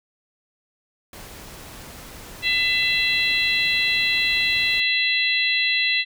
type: noise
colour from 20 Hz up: pink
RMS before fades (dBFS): -40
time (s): 1.13-4.8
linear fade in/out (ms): 2
type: harmonic tone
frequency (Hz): 670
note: E5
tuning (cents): +28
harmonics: 3 / 4 / 5 / 6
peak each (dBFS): -23 / -22 / -27 / -24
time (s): 2.42-6.05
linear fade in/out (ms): 50
effects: none